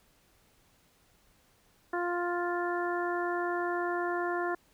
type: harmonic tone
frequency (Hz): 350.3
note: F4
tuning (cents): +5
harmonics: 1 / 2 / 3 / 4 / 5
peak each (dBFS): -32 / -35 / -37 / -38 / -39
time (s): 1.93-4.55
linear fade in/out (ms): 5
effects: pink hiss -66 dBFS RMS until 4.73 s